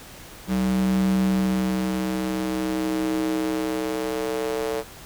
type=tone with high-pass filter sweep; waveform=square; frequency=63.4 Hz; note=B1; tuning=46 cents sharp; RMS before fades=-24 dBFS; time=0.47-4.84 s; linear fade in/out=50 ms; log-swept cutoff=160 to 470 Hz; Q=3.9; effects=pink hiss -43 dBFS RMS until 5.05 s